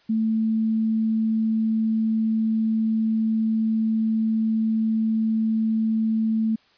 sine tone, 221.3 Hz, A3, 10 cents sharp, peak -19 dBFS, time 0.09-6.56 s, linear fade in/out 10 ms, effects white hiss -59 dBFS RMS until 6.77 s + resampled to 11025 Hz

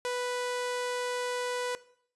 sawtooth tone, 493.9 Hz, B4, in tune, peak -26 dBFS, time 0.05-1.75 s, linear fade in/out 0 ms, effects noise-tail reverb RT60 0.6 s tail -18 dB re dry + resampled to 24000 Hz

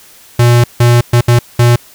square tone bursts at uneven times, 120 Hz, B2, 49 cents flat, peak -5 dBFS, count 5, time 0.39-0.64 / 0.8-1.01 / 1.13-1.21 / 1.28-1.39 / 1.59-1.76 s, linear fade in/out 5 ms, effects white hiss -40 dBFS RMS until 1.94 s

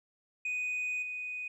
sine tone with level steps, 2489 Hz, D#7, in tune, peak -29 / -35 dBFS, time 0.45-1.48 s, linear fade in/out 5 ms, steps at 1.02 s, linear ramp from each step 10 ms, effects tanh soft clip ceiling -30 dBFS

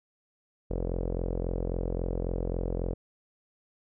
sawtooth tone with low-pass filter, 43.69 Hz, F1, 1 cent sharp, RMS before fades -31 dBFS, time 0.7-2.94 s, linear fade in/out 10 ms, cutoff 500 Hz, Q 3.4, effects none

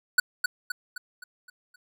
square tone with echo, 1480 Hz, F#6, in tune, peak -16 dBFS, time 0.18-0.2 s, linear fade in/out 5 ms, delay 260 ms, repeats 6, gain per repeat -6 dB, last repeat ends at 1.76 s, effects none

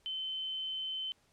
sine tone, 3068 Hz, G7, 38 cents flat, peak -35 dBFS, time 0.06-1.12 s, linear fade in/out 0 ms, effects pink hiss -70 dBFS RMS until 1.32 s + low-pass 10000 Hz 12 dB/octave

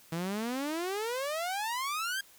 sawtooth exponential sweep, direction up, 160.5 to 1631 Hz, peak -28 dBFS, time 0.12-2.21 s, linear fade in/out 5 ms, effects white hiss -58 dBFS RMS until 2.38 s

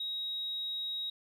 sine tone, 3800 Hz, A#7, 33 cents sharp, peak -33 dBFS, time 0-1.1 s, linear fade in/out 5 ms, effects tanh soft clip ceiling -29 dBFS + 12-bit

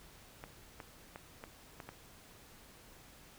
clicks, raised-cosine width 0.5 ms, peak -30 dBFS, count 6, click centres 0.439 / 0.802 / 1.159 / 1.439 / 1.802 / 1.89 s, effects pink hiss -58 dBFS RMS until 3.38 s

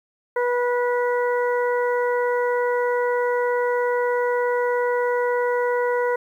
harmonic tone, 488.2 Hz, B4, 20 cents flat, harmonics 1 / 2 / 3 / 4, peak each -20 / -26 / -30 / -32 dBFS, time 0.36-6.16 s, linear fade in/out 5 ms, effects 9-bit

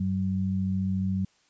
sine tone pair together, 95.68 / 189.7 Hz, G2 / F#3, -41 / +43 cents, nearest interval octave, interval 1184 cents, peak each -29 / -26 dBFS, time 0-1.25 s, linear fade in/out 5 ms, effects white hiss -65 dBFS RMS until 1.49 s + resampled to 16000 Hz

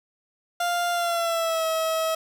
30% pulse tone with pitch glide, 698.5 to 644.2 Hz, F5 to E5, 0 to -40 cents, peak -20 dBFS, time 0.6-2.15 s, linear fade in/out 5 ms, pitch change -140 cents, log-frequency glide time 0.92-1.66 s, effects none

